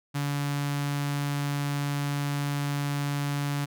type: tone with notch filter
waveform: sawtooth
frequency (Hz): 143.2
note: D3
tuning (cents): -43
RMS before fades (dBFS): -29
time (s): 0.14-3.66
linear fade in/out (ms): 20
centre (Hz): 480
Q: 1.3
effects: none